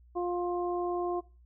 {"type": "harmonic tone", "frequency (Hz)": 352.5, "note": "F4", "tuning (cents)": 16, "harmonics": [1, 2, 3], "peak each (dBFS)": [-30, -35, -39], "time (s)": [0.15, 1.21], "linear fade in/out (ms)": 20, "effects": ["noise-tail reverb RT60 0.3 s tail -19 dB re dry", "added 60 Hz sine -55 dBFS peak until 1.45 s"]}